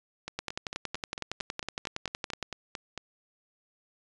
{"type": "two click trains", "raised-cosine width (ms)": 0.2, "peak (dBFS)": [-19, -15], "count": [13, 23], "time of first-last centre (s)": [[0.28, 2.977], [0.39, 2.427]], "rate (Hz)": [4.45, 10.8], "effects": ["resampled to 22050 Hz"]}